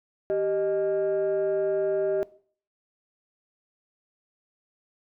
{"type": "tone pair together", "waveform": "sine", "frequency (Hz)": [389.9, 619], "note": ["G4", "D#5"], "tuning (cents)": [-9, -9], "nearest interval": "minor sixth", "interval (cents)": 800, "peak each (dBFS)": [-23, -24], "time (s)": [0.3, 2.23], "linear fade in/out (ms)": 0, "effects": ["noise-tail reverb RT60 0.5 s tail -21 dB re dry", "tanh soft clip ceiling -19 dBFS"]}